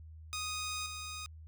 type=tone with level steps; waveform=10% pulse; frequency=1244.5 Hz; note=D#6; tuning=in tune; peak=-28 / -33 dBFS; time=0.33-1.26 s; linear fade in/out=0 ms; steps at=0.86 s; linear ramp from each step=2 ms; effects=added 79 Hz sine -48 dBFS peak until 1.47 s